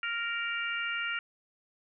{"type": "harmonic tone", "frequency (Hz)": 466, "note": "A#4", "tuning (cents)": -1, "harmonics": [3, 4, 5, 6], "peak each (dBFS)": [-34, -38, -37, -37], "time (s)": [0.03, 1.19], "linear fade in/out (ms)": 2, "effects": []}